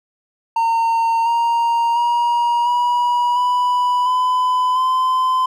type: tone with pitch steps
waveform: triangle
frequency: 915 / 932.6 / 950.6 / 968.8 / 987.5 / 1006.5 / 1025.9 Hz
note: A#5 / A#5 / A#5 / B5 / B5 / B5 / C6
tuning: -32 / +1 / +34 / -34 / 0 / +33 / -34 cents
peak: -12 dBFS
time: 0.56-5.46 s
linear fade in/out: 5 ms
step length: 700 ms
effects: none